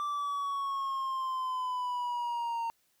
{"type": "exponential sweep", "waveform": "triangle", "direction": "down", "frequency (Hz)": [1174.7, 918], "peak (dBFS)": -29, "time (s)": [0, 2.7], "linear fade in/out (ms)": 0, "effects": ["white hiss -72 dBFS RMS until 3 s"]}